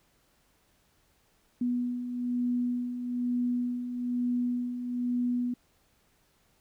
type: beating tone pair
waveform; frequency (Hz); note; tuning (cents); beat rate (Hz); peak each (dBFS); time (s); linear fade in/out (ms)
sine; 244 / 245.1; B3 / B3; -21 / -13; 1.1; -36 / -28; 1.61-5.54; 5
effects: pink hiss -68 dBFS RMS until 6.6 s